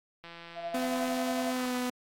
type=click train; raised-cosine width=0.3 ms; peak=-30 dBFS; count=158; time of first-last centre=0.24-1.169 s; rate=169 Hz
type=tone with tremolo; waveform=sine; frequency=680 Hz; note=F5; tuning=46 cents flat; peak=-31 dBFS; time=0.55-1.55 s; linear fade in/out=50 ms; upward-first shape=sine; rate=11 Hz; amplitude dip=60%
type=tone with pitch glide; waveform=sawtooth; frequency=254.2 to 249.1 Hz; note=C4 to B3; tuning=-50 to +15 cents; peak=-26 dBFS; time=0.74-1.9 s; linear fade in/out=5 ms; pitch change=-35 cents; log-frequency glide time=1.54-1.75 s
effects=AAC 64 kbps